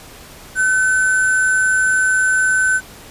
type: tone with sample-and-hold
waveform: sine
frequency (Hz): 1519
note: F#6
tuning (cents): +45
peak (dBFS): -12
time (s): 0.55-2.81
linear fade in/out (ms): 50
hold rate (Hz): 8820
effects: pink hiss -39 dBFS RMS until 3.1 s + resampled to 32000 Hz